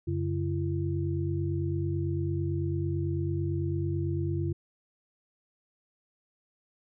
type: tone cluster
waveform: sine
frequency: 92.5 / 141.5 / 339 Hz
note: F#2 / C#3 / E4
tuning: 0 / +36 / +49 cents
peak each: -30 / -32 / -33 dBFS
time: 0.07-4.53 s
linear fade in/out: 10 ms
effects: none